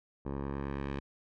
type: tone with low-pass filter sweep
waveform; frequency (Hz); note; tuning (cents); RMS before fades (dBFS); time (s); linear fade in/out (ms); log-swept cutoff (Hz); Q
10% pulse; 69.3; C#2; 0; -37; 0.25-1; 10; 840 to 2900; 0.96
effects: none